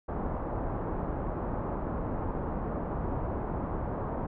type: low-pass noise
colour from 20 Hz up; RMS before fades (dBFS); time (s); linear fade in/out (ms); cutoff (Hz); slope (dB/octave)
pink; -33; 0.08-4.27; 10; 1100; 24
effects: none